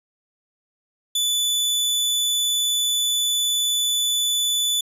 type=tone; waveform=sawtooth; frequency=3481 Hz; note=A7; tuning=19 cents flat; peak=-16 dBFS; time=1.15-4.81 s; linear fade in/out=5 ms; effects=resampled to 32000 Hz